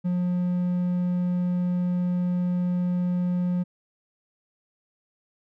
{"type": "tone", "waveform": "triangle", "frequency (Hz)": 178.5, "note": "F3", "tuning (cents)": 38, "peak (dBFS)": -20, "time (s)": [0.04, 3.64], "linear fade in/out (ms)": 20, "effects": []}